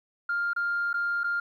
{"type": "tone with dropouts", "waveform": "sine", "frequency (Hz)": 1401, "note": "F6", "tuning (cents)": 5, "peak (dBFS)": -24, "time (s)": [0.29, 1.4], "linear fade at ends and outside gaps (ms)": 5, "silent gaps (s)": [[0.534, 0.562], [0.931, 0.94], [1.235, 1.241]], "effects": ["tanh soft clip ceiling -21 dBFS", "11-bit"]}